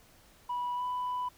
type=tone with pitch glide; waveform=sine; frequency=979 to 993.8 Hz; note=B5 to B5; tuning=-15 to +11 cents; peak=-29 dBFS; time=0.49-1.29 s; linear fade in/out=10 ms; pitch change=+26 cents; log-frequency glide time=0.75-0.83 s; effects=tanh soft clip ceiling -29 dBFS + pink hiss -60 dBFS RMS until 1.37 s